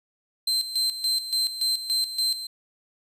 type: tone with tremolo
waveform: 40% pulse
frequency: 4110 Hz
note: C8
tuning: 32 cents flat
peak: -20 dBFS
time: 0.47-2.47 s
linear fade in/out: 5 ms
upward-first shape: square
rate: 3.5 Hz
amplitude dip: 70%
effects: resampled to 32000 Hz